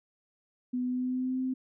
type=tone with pitch glide; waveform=sine; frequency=249.7 to 258.7 Hz; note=B3 to C4; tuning=+19 to -19 cents; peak=-28 dBFS; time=0.73-1.54 s; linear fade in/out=10 ms; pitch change=+62 cents; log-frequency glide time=0.84-1.4 s; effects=none